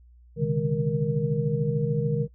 sine tone cluster, 127 / 140.4 / 154 / 205 / 468.6 Hz, B2 / C#3 / D#3 / G#3 / A#4, +49 / +22 / -17 / -22 / +9 cents, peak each -31 / -29 / -26 / -33 / -28 dBFS, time 0.36-2.28 s, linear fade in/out 50 ms, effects noise-tail reverb RT60 0.1 s tail -22 dB re dry + added 60 Hz sine -50 dBFS peak until 2.34 s

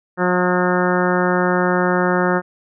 harmonic tone, 180 Hz, F#3, 47 cents flat, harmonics 1 / 2 / 3 / 4 / 5 / 6 / 7 / 8 / 9 / 10, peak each -20 / -20 / -22 / -26 / -25 / -28 / -25 / -25 / -27 / -29 dBFS, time 0.17-2.42 s, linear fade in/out 50 ms, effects none

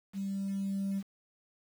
sine tone with level ramp, 196 Hz, G3, in tune, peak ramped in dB -32 to -28 dBFS, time 0.13-1.03 s, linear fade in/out 50 ms, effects tanh soft clip ceiling -28 dBFS + 9-bit

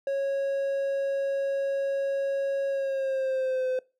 triangle tone with pitch glide, 550 to 513.2 Hz, C#5 to C5, -14 to -34 cents, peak -23 dBFS, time 0.07-3.79 s, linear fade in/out 2 ms, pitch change -120 cents, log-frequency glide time 2.69-3.68 s, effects noise-tail reverb RT60 0.3 s tail -23 dB re dry

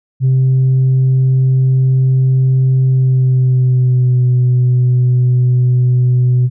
sine tone with pitch glide, 130.81 to 124.97 Hz, C3 to B2, 0 to +21 cents, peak -6 dBFS, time 0.2-6.5 s, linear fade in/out 50 ms, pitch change -79 cents, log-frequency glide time 2.87-4.25 s, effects tanh soft clip ceiling -6 dBFS

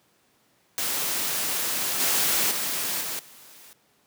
white noise with level steps, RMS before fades -27 / -23 / -28 / -31 / -49 dBFS, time 0.78-3.73 s, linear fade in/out 0 ms, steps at 2 / 2.51 / 3.01 / 3.19 s, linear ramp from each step 2 ms, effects pink hiss -64 dBFS RMS until 4.06 s + high-pass 150 Hz 12 dB/octave

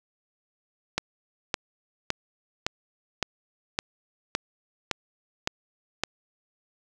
click train, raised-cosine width 0.2 ms, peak -7 dBFS, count 10, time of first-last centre 0.98-6.036 s, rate 1.78 Hz, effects 8-bit

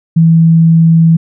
sine tone, 164.1 Hz, E3, 8 cents flat, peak -3 dBFS, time 0.16-1.17 s, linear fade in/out 10 ms, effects none

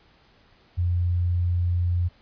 sine tone, 87.9 Hz, F2, 12 cents sharp, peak -20 dBFS, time 0.77-2.09 s, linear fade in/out 20 ms, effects pink hiss -58 dBFS RMS until 2.21 s + resampled to 11025 Hz

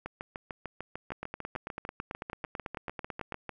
two click trains, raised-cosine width 0.5 ms, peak -22 / -21 dBFS, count 24 / 21, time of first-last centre 0.06-3.493 / 1.12-3.323 s, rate 6.7 / 9.08 Hz, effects none

